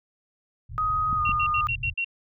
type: low-pass noise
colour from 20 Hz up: white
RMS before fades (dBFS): -35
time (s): 0.69-1.94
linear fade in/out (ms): 20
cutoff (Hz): 130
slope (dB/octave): 48
type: tone with pitch glide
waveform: sine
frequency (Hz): 1254 to 1221.1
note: D#6 to D#6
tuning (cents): +13 to -33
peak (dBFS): -22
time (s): 0.78-1.67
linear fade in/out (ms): 0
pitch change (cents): -46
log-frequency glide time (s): 1.16-1.22
type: clicks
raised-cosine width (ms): 5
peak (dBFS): -20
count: 2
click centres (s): 1.129 / 1.293
type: tone bursts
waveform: sine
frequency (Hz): 2740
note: F7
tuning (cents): -34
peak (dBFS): -24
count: 6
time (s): 1.25-2.046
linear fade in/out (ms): 5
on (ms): 71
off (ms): 74
effects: none